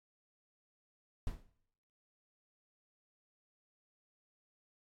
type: noise with exponential decay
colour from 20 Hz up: brown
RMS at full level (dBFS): -35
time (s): 1.27-1.5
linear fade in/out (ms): 1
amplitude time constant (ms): 48
effects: noise-tail reverb RT60 0.7 s tail -18 dB re dry + MP3 64 kbps